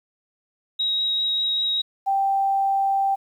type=tone with vibrato; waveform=sine; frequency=3811 Hz; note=A#7; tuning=38 cents sharp; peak=-20 dBFS; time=0.79-1.82 s; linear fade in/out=10 ms; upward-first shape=sine; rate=5.1 Hz; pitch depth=8 cents each way
type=tone; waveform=sine; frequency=784 Hz; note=G5; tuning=in tune; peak=-18 dBFS; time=2.06-3.16 s; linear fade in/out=20 ms
effects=9-bit